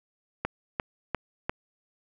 click train, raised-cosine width 0.5 ms, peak -12 dBFS, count 4, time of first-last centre 0.45-1.495 s, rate 2.87 Hz, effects none

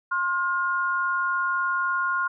sine tone pair together, 1064.5 / 1421 Hz, C6 / F6, +30 / +30 cents, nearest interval perfect fourth, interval 500 cents, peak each -26 / -24 dBFS, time 0.11-2.28 s, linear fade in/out 10 ms, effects none

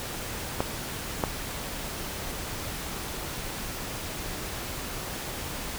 clicks, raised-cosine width 1 ms, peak -10 dBFS, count 2, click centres 0.605 / 1.238 s, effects pink hiss -35 dBFS RMS until 5.78 s

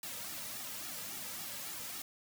white noise with flanger, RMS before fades -43 dBFS, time 0.03-2.02 s, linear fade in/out 2 ms, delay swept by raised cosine 1.9 to 2.8 ms, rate 3.6 Hz, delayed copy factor -0.95, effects none

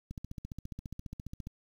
click train, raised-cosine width 5 ms, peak -28 dBFS, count 21, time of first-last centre 0.11-1.471 s, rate 14.7 Hz, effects 9-bit

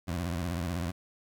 20% pulse tone with vibrato, 86.2 Hz, F2, 22 cents flat, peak -26 dBFS, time 0.07-0.92 s, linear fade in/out 20 ms, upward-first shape triangle, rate 16 Hz, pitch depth 170 cents each way, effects 11-bit

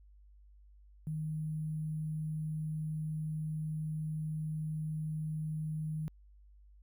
sine tone with sample-and-hold, 155.56 Hz, D#3, in tune, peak -34 dBFS, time 1.07-6.08 s, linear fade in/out 0 ms, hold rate 11025 Hz, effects added 50 Hz sine -56 dBFS peak until 6.82 s

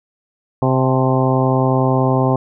harmonic tone with a mistuned harmonic, 130.81 Hz, C3, in tune, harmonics 1 / 2 / 3 / 4 / 5 / 6 / 7 / 8, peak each -16 / -19 / -21 / -22 / -23 / -24 / -24 / -25 dBFS, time 0.62-2.36 s, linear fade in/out 2 ms, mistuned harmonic 7, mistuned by -57 cents, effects none

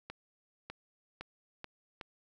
accelerating click train, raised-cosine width 0.3 ms, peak -26 dBFS, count 5, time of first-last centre 0.1-2.012 s, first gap 600 ms, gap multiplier 0.85, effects none

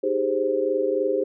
sine chord, Ab major seventh, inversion second, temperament equal, 311.1 / 392 / 415.3 / 523.3 Hz, Eb4 / G4 / Ab4 / C5, 0 / 0 / 0 / 0 cents, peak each -30 / -25 / -26 / -24 dBFS, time 0.03-1.24 s, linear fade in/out 10 ms, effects none

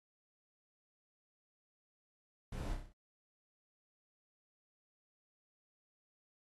brown noise with echo, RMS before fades -42 dBFS, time 2.52-2.74 s, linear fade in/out 5 ms, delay 31 ms, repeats 6, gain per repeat -4 dB, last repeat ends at 2.926 s, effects AAC 32 kbps

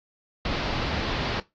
pink low-pass noise, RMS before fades -28 dBFS, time 0.45-1.4 s, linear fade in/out 2 ms, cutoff 4900 Hz, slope 48 dB/octave, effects noise-tail reverb RT60 0.2 s tail -18 dB re dry + AAC 64 kbps

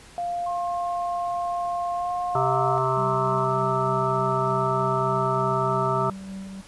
sine tone with pitch glide, 698.5 to 711.5 Hz, F5 to F5, 0 to +32 cents, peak -25 dBFS, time 0.18-2.78 s, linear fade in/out 0 ms, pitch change +32 cents, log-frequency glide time 1.95-2.11 s
sine tone, 1070 Hz, C6, 38 cents sharp, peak -31 dBFS, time 0.46-3.45 s, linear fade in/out 10 ms
harmonic tone, 130.81 Hz, C3, in tune, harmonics 1 / 3 / 5 / 7 / 9 / 10, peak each -28 / -28 / -28 / -28 / -28 / -28 dBFS, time 2.35-6.1 s, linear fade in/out 2 ms
triangle tone with tremolo, 192.8 Hz, G3, 28 cents flat, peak -30 dBFS, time 2.96-6.62 s, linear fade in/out 20 ms, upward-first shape sine, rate 3.3 Hz, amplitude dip 35%
effects pink hiss -48 dBFS RMS until 6.67 s + resampled to 24000 Hz

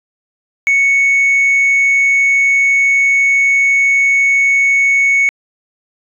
sine tone, 2217 Hz, C#7, in tune, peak -6 dBFS, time 0.67-5.29 s, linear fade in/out 0 ms, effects tanh soft clip ceiling -7 dBFS

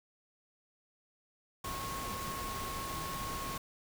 sine tone in noise, 1090 Hz, C#6, 29 cents flat, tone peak -40 dBFS, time 1.64-3.58 s, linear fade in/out 5 ms, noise pink, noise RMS -41 dBFS, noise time 1.64-3.58 s, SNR -2 dB, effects none

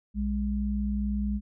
sine tone pair together, 60.9 / 205.2 Hz, B1 / G#3, -24 / -21 cents, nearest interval octave + major sixth, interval 2103 cents, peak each -29 / -28 dBFS, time 0.14-1.41 s, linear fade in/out 50 ms, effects none

